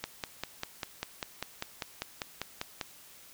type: click train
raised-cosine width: 0.2 ms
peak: -16 dBFS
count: 15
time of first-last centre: 0.04-2.812 s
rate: 5.05 Hz
effects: white hiss -54 dBFS RMS until 3.33 s